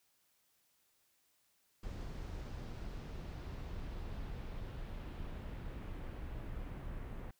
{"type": "noise with low-pass filter sweep", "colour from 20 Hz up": "brown", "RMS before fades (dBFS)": -44, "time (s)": [1.83, 7.31], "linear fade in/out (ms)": 5, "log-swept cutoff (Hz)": [6700, 2200], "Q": 0.98, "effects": ["white hiss -75 dBFS RMS until 7.39 s"]}